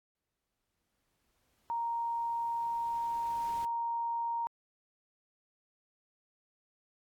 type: noise with exponential growth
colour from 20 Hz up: pink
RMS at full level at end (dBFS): -50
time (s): 0.15-3.65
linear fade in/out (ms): 1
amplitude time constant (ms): 760
type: tone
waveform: sine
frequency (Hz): 932.3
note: A#5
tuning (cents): 0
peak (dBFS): -31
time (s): 1.7-4.47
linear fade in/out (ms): 0
effects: AAC 64 kbps